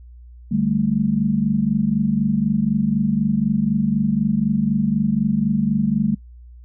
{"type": "chord", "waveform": "sine", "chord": "D suspended fourth", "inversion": "none", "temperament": "equal", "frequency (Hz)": [146.83, 196, 220], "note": ["D3", "G3", "A3"], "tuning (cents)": [0, 0, 0], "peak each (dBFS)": [-24, -20, -19], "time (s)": [0.51, 6.15], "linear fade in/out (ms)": 10, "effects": ["noise-tail reverb RT60 0.1 s tail -23 dB re dry", "added 60 Hz sine -39 dBFS peak until 6.64 s"]}